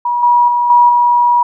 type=tone with level steps; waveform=sine; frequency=964 Hz; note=B5; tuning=42 cents flat; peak=-12 / -6 / -10 / -4 / -7 dBFS; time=0.05-1.43 s; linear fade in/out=5 ms; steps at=0.23 / 0.48 / 0.7 / 0.89 s; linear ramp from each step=2 ms; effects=none